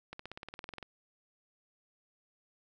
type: accelerating click train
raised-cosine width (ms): 0.3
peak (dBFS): -27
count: 14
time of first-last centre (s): 0.13-0.828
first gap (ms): 64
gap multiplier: 0.97
effects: none